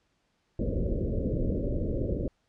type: low-pass noise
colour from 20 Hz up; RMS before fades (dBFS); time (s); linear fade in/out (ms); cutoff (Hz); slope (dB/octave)
pink; -29; 0.59-2.28; 2; 590; 96
effects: pink hiss -73 dBFS RMS until 2.48 s + low-pass 6000 Hz 12 dB/octave